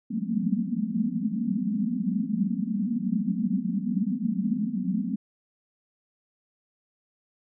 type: band-pass noise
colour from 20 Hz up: pink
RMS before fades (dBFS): -27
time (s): 0.1-5.16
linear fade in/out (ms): 10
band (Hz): 180 to 250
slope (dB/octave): 96
effects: none